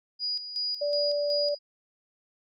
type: tone with tremolo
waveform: sine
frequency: 4900 Hz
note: D#8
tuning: 27 cents flat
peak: -27 dBFS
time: 0.19-1.59 s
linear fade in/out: 50 ms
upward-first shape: square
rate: 2.7 Hz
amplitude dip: 65%
type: tone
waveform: sine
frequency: 583 Hz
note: D5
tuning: 13 cents flat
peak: -25 dBFS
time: 0.81-1.55 s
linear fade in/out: 10 ms
effects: none